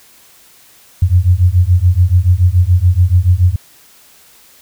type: beating tone pair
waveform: sine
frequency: 86.4 / 93.4 Hz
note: F2 / F#2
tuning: -18 / +17 cents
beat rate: 7 Hz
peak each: -10 dBFS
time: 1.02-3.56 s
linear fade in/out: 5 ms
effects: white hiss -45 dBFS RMS until 4.61 s